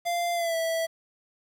square tone with pitch glide, 693 to 656.4 Hz, F5 to E5, -14 to -8 cents, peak -26 dBFS, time 0.05-0.87 s, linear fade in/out 20 ms, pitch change -94 cents, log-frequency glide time 0.34-0.56 s, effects 9-bit

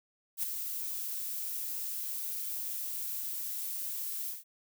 violet noise with ADSR envelope, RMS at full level -30 dBFS, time 0.37-4.44 s, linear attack 61 ms, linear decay 7 ms, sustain -7 dB, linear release 160 ms, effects none

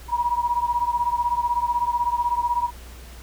sine beating tone pair, 955 / 971 Hz, A#5 / B5, +42 / -30 cents, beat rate 16 Hz, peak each -22 / -24 dBFS, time 0.08-2.71 s, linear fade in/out 50 ms, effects added 60 Hz sine -39 dBFS peak until 3.22 s + pink hiss -46 dBFS RMS until 3.22 s

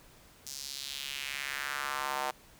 square tone with high-pass filter sweep, 69.3 Hz, C#2, in tune, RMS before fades -37 dBFS, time 0.46-2.31 s, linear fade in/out 5 ms, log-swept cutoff 5900 to 770 Hz, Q 2.2, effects pink hiss -58 dBFS RMS until 2.59 s

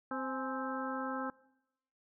harmonic tone with a mistuned harmonic, 261.6 Hz, C4, in tune, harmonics 1 / 2 / 3 / 4 / 5 / 6, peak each -39 / -42 / -43 / -44 / -41 / -45 dBFS, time 0.11-1.3 s, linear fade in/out 2 ms, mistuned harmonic 3, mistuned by +99 cents, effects noise-tail reverb RT60 0.9 s tail -23 dB re dry

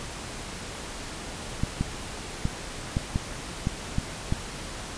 clicks, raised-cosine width 5 ms, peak -12 dBFS, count 8, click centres 1.635 / 1.81 / 2.454 / 2.969 / 3.159 / 3.671 / 3.984 / 4.324 s, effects pink hiss -37 dBFS RMS until 4.97 s + resampled to 22050 Hz

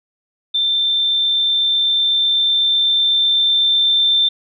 sine tone with level ramp, 3566 Hz, A7, 22 cents sharp, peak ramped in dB -14 to -11 dBFS, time 0.54-4.29 s, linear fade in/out 10 ms, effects none

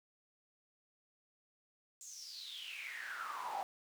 brown noise with high-pass filter sweep, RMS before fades -45 dBFS, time 2.01-3.63 s, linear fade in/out 0 ms, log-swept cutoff 7200 to 750 Hz, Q 9.7, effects none

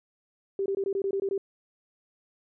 sine tone bursts, 392.1 Hz, G4, in tune, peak -25 dBFS, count 9, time 0.59-1.379 s, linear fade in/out 2 ms, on 69 ms, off 21 ms, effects none

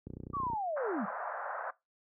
click train, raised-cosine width 3 ms, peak -29 dBFS, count 15, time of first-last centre 0.07-0.534 s, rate 30.2 Hz
sine linear sweep, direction down, 1180 to 174.61 Hz, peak -32 dBFS, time 0.33-1.06 s, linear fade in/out 20 ms
pink band-pass noise, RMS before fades -39 dBFS, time 0.76-1.71 s, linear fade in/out 10 ms, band 580 to 1600 Hz, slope 48 dB/octave
effects noise-tail reverb RT60 0.2 s tail -20 dB re dry + high-pass 60 Hz 12 dB/octave

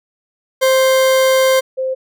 40% pulse / sine tone pair in turn, 525 / 522.3 Hz, C5 / C5, +6 / -3 cents, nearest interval unison, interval 9 cents, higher first, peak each -9 / -16 dBFS, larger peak first, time 0.61-1.61 / 1.77-1.95 s, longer first, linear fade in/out 20 ms, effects none

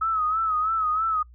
sine tone with vibrato, 1283 Hz, E6, 47 cents flat, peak -21 dBFS, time 0.01-1.23 s, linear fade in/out 10 ms, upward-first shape sine, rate 3.1 Hz, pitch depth 66 cents each way, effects noise-tail reverb RT60 0.1 s tail -23 dB re dry + added 60 Hz sine -46 dBFS peak until 1.34 s

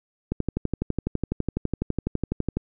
click train, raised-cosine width 3 ms, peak -11 dBFS, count 28, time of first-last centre 0.32-2.57 s, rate 12 Hz, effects none

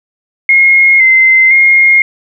sine tone with pitch steps, 2151 / 2071 / 2138 Hz, C7 / C7 / C7, +47 / -18 / +37 cents, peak -3 dBFS, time 0.49-2.02 s, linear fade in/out 2 ms, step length 510 ms, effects none

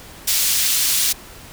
pink high-pass noise, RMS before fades -18 dBFS, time 0.27-1.13 s, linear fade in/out 10 ms, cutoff 3900 Hz, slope 12 dB/octave, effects pink hiss -40 dBFS RMS until 1.52 s

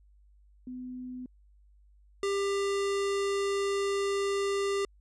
sine / square tone pair in turn, 252 / 397.6 Hz, B3 / G4, +35 / +25 cents, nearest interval minor sixth, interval 790 cents, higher second, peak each -37 / -28 dBFS, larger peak second, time 0.67-1.26 / 2.23-4.85 s, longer second, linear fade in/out 2 ms, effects added 50 Hz sine -57 dBFS peak until 5 s + resampled to 22050 Hz

